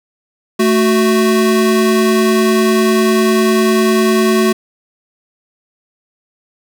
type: tone pair together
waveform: square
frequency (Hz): 220 / 370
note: A3 / F#4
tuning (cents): 0 / 0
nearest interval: major sixth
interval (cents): 900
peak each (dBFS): -13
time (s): 0.59-4.53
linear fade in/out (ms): 10
effects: none